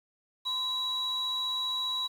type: tone pair together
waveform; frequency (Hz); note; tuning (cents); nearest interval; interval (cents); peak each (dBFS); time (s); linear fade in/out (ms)
sine; 1028 / 3895; C6 / B7; -31 / -25; octave + major seventh; 2306; -36 / -28; 0.45-2.08; 20
effects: tanh soft clip ceiling -25 dBFS + 9-bit